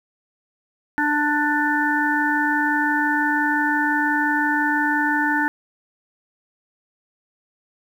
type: harmonic tone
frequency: 295.7 Hz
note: D4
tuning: 12 cents sharp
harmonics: 1 / 3 / 5 / 6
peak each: -23 / -23 / -23 / -23 dBFS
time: 0.98-5.48 s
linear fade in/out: 0 ms
effects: 8-bit